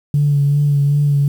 sine tone with vibrato, 143.8 Hz, D3, 36 cents flat, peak -10 dBFS, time 0.14-1.28 s, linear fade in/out 2 ms, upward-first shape sine, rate 2.6 Hz, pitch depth 27 cents each way, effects tanh soft clip ceiling -6 dBFS + 7-bit

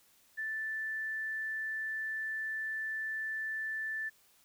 sine tone, 1760 Hz, A6, in tune, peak -34 dBFS, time 0.37-4.1 s, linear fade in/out 20 ms, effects white hiss -66 dBFS RMS until 4.44 s

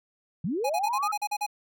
sine linear sweep, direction up, 140 to 1318.5 Hz, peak -26 dBFS, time 0.44-1.12 s, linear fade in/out 5 ms
square tone bursts, 830.6 Hz, G#5, in tune, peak -27 dBFS, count 9, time 0.64-1.465 s, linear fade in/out 10 ms, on 57 ms, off 39 ms
effects none

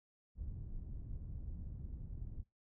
pink low-pass noise, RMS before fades -45 dBFS, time 0.35-2.44 s, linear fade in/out 50 ms, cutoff 110 Hz, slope 12 dB/octave, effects noise-tail reverb RT60 0.2 s tail -23 dB re dry

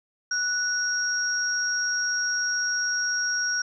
sine tone pair together, 1475 / 5606 Hz, F#6 / F8, -6 / +6 cents, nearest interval octave + major seventh, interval 2312 cents, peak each -26 dBFS, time 0.31-3.62 s, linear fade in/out 5 ms, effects none

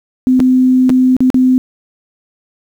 sine tone with dropouts, 256.1 Hz, C4, 37 cents flat, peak -6 dBFS, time 0.27-1.58 s, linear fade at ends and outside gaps 0 ms, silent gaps 0.395-0.402 / 0.894-0.901 / 1.166-1.205 / 1.302-1.344 s, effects 7-bit

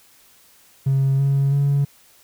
triangle tone with pitch steps, 135.7 / 138.39 / 141.14 Hz, C#3 / C#3 / C#3, -36 / -3 / +32 cents, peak -12 dBFS, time 0.86-1.85 s, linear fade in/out 10 ms, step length 330 ms, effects tanh soft clip ceiling -11 dBFS + white hiss -53 dBFS RMS until 2.23 s

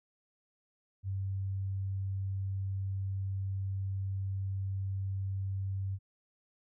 sine tone, 96.8 Hz, G2, 21 cents flat, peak -32 dBFS, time 1.03-5.99 s, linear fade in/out 50 ms, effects none

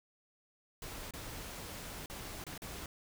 pink noise with dropouts, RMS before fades -45 dBFS, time 0.82-2.86 s, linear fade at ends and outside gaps 2 ms, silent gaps 1.109-1.136 / 2.06-2.098 / 2.44-2.466 / 2.578-2.619 s, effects none

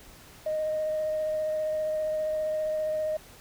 sine tone with vibrato, 620 Hz, D#5, 6 cents flat, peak -25 dBFS, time 0.46-3.17 s, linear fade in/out 5 ms, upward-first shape sine, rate 15 Hz, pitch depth 10 cents each way, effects tanh soft clip ceiling -22 dBFS + pink hiss -51 dBFS RMS until 3.4 s

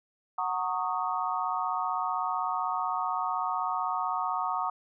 sine chord, D# minor seventh, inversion first, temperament equal with one note detuned, 740 / 919.5 / 1108.7 / 1244.5 Hz, F#5 / A#5 / C#6 / D#6, 0 / -24 / 0 / 0 cents, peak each -33 dBFS, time 0.38-4.7 s, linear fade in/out 5 ms, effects none

